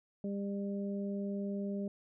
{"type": "harmonic tone", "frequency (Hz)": 200, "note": "G3", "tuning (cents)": 35, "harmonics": [1, 2, 3], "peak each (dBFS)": [-35, -42, -45], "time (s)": [0.24, 1.88], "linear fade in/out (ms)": 2, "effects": []}